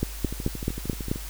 two click trains, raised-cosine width 3 ms, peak -11 / -20 dBFS, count 6 / 13, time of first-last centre 0.03-1.115 / 0.25-1.159 s, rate 4.61 / 13.2 Hz, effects added 50 Hz sine -35 dBFS peak until 1.29 s + white hiss -41 dBFS RMS until 1.29 s

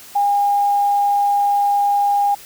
sine tone, 811 Hz, G#5, 41 cents flat, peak -13 dBFS, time 0.15-2.35 s, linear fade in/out 10 ms, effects white hiss -40 dBFS RMS until 2.45 s

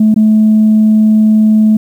sine tone with dropouts, 216.3 Hz, A3, 29 cents flat, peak -3 dBFS, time 0-1.77 s, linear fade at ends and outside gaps 5 ms, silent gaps 0.143-0.161 s, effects tanh soft clip ceiling -1 dBFS + 7-bit

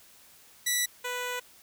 10% pulse tone pair in turn, 1961 / 494.1 Hz, B6 / B4, -13 / +1 cents, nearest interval 2 octaves, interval 2386 cents, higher first, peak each -16 / -23 dBFS, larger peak first, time 0.66-0.86 / 1.04-1.4 s, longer second, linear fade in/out 10 ms, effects white hiss -56 dBFS RMS until 1.62 s

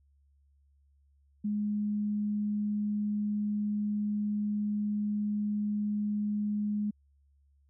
sine tone, 208.4 Hz, G#3, 6 cents sharp, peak -28 dBFS, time 1.44-6.91 s, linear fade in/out 10 ms, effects added 70 Hz sine -63 dBFS peak until 7.69 s

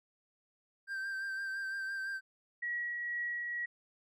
triangle tone with vibrato, 1571 Hz, G6, 3 cents sharp, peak -34 dBFS, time 0.87-2.21 s, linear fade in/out 50 ms, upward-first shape sine, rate 5.9 Hz, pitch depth 28 cents each way
sine tone with tremolo, 1916 Hz, A#6, 47 cents sharp, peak -33 dBFS, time 2.62-3.66 s, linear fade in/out 10 ms, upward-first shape triangle, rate 2.1 Hz, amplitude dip 30%
effects none

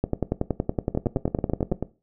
two click trains, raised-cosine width 2 ms, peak -9 / -12 dBFS, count 19 / 9, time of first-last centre 0.04-1.722 / 0.95-1.826 s, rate 10.7 / 9.13 Hz, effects noise-tail reverb RT60 0.3 s tail -17 dB re dry

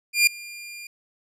sawtooth tone with ADSR envelope, 2400 Hz, D7, 37 cents sharp, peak -9 dBFS, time 0.13-0.87 s, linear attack 140 ms, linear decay 4 ms, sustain -24 dB, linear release 3 ms, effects resampled to 32000 Hz

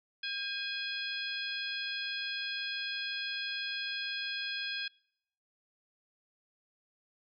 harmonic tone with a mistuned harmonic, 834 Hz, G#5, 7 cents sharp, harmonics 2 / 3 / 4 / 5 / 6, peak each -40 / -41 / -39 / -43 / -44 dBFS, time 0.23-4.88 s, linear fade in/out 5 ms, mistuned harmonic 2, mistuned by -64 cents, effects noise-tail reverb RT60 0.7 s tail -24 dB re dry

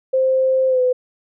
sine tone with pitch glide, 523.3 to 504 Hz, C5 to B4, 0 to +35 cents, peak -13 dBFS, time 0.13-0.93 s, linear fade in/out 10 ms, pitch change -65 cents, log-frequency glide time 0.68-0.81 s, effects none

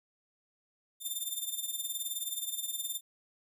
5% pulse tone with tremolo, 3586 Hz, A7, 32 cents sharp, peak -24 dBFS, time 1-3.01 s, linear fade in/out 50 ms, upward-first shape sine, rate 19 Hz, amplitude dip 70%, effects none

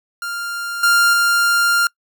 45% pulse tone with level steps, 1396.9 Hz, F6, in tune, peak -23 / -11 / -13 dBFS, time 0.22-1.87 s, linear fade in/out 2 ms, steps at 0.83 / 1.13 s, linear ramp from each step 5 ms, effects noise-tail reverb RT60 0.1 s tail -25 dB re dry

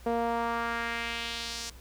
sawtooth tone with band-pass filter sweep, 233.1 Hz, A#3, in tune, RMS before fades -32 dBFS, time 0.06-1.7 s, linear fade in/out 5 ms, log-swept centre 560 to 6100 Hz, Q 1.7, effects added 60 Hz sine -48 dBFS peak until 1.8 s + pink hiss -55 dBFS RMS until 1.8 s

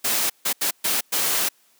white noise bursts at uneven times, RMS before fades -22 dBFS, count 5, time 0.04-0.3 / 0.45-0.53 / 0.61-0.71 / 0.84-1.01 / 1.12-1.49 s, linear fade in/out 10 ms, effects white hiss -60 dBFS RMS until 1.79 s + high-pass 200 Hz 12 dB/octave

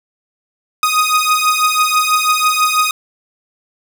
sawtooth beating tone pair, 1244.5 / 1250.6 Hz, D#6 / D#6, 0 / +8 cents, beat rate 6.1 Hz, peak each -11 dBFS, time 0.83-2.91 s, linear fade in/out 2 ms, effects none

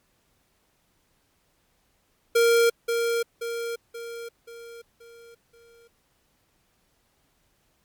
square tone with echo, 466.2 Hz, A#4, in tune, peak -17 dBFS, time 2.35-2.7 s, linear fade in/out 10 ms, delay 530 ms, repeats 6, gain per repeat -6 dB, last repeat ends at 5.88 s, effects pink hiss -68 dBFS RMS until 7.84 s + MP3 96 kbps

